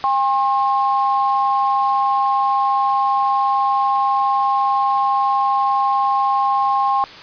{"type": "tone pair together", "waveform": "sine", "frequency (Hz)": [805, 1073], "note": ["G5", "C6"], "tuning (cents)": [46, 43], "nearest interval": "perfect fourth", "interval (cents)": 497, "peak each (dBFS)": -17, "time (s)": [0.04, 7.04], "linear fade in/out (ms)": 0, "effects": ["white hiss -37 dBFS RMS until 7.22 s", "resampled to 11025 Hz"]}